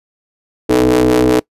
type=ring-modulated tone; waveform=35% pulse; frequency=61.74 Hz; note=B1; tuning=in tune; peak=-4 dBFS; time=0.69-1.4 s; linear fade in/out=10 ms; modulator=373 Hz; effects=noise-tail reverb RT60 0.1 s tail -23 dB re dry + resampled to 32000 Hz